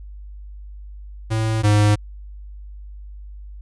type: tone pair in turn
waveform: square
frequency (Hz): 110.7 / 104.49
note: A2 / G#2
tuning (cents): +11 / +11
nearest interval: minor second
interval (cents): 100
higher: first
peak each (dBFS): -19 / -13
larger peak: second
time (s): 1.3-1.63 / 1.63-1.96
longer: neither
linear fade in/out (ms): 20
effects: added 50 Hz sine -34 dBFS peak until 3.61 s + resampled to 24000 Hz